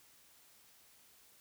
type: silence
effects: white hiss -64 dBFS RMS until 1.4 s